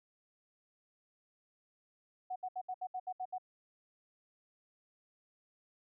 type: tone bursts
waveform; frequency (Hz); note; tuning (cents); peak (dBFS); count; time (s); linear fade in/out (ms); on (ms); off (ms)
sine; 740; F#5; 0; -36; 9; 2.3-3.383; 10; 59; 69
effects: none